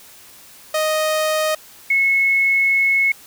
sawtooth / sine tone pair in turn, 622.3 / 2188 Hz, D#5 / C#7, 0 / -23 cents, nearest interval octave + minor seventh, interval 2177 cents, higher second, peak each -13 / -13 dBFS, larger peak neither, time 0.74-1.55 / 1.9-3.12 s, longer second, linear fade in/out 5 ms, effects white hiss -44 dBFS RMS until 3.26 s

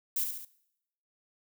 violet noise with echo, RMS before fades -30 dBFS, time 0.16-0.24 s, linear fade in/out 5 ms, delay 70 ms, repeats 3, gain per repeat -5 dB, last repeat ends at 0.45 s, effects noise-tail reverb RT60 0.8 s tail -20 dB re dry

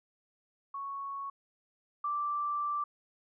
sine tone pair in turn, 1108.7 / 1172.4 Hz, C#6 / D6, 0 / -3 cents, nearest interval minor second, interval 97 cents, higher second, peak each -36 / -30 dBFS, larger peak second, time 0.74-1.3 / 2.04-2.84 s, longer second, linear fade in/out 5 ms, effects none

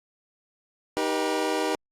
25% pulse chord, Eb augmented, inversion none, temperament equal with one note detuned, 311.1 / 392 / 482 Hz, Eb4 / G4 / B4, 0 / 0 / -42 cents, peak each -25 dBFS, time 0.97-1.75 s, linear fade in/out 0 ms, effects low-pass 10000 Hz 12 dB/octave + Opus 48 kbps

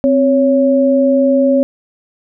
sine tone pair together, 261.6 / 557 Hz, C4 / C#5, 0 / +8 cents, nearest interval octave + minor second, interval 1308 cents, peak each -11 dBFS, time 0.04-1.63 s, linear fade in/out 0 ms, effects none

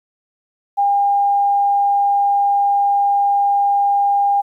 sine tone, 805 Hz, G5, 46 cents sharp, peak -12 dBFS, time 0.77-4.42 s, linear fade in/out 20 ms, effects 9-bit

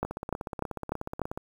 two click trains, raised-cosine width 1 ms, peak -14 / -20 dBFS, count 5 / 23, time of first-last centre 0.03-1.217 / 0.05-1.375 s, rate 3.37 / 16.6 Hz, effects 8-bit

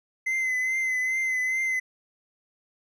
triangle tone with vibrato, 2049 Hz, C7, 37 cents flat, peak -22 dBFS, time 0.26-1.8 s, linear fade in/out 10 ms, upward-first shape triangle, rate 2.4 Hz, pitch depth 40 cents each way, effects none

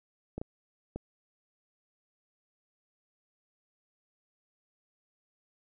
clicks, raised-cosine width 2 ms, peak -23 dBFS, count 3, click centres 0.38 / 0.415 / 0.96 s, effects none

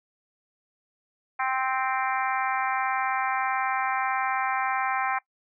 harmonic tone, 261.6 Hz, C4, in tune, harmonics 3 / 4 / 5 / 6 / 7 / 8 / 9, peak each -28 / -30 / -32 / -34 / -35 / -36 / -37 dBFS, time 1.39-5.19 s, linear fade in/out 10 ms, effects noise-tail reverb RT60 0.1 s tail -21 dB re dry

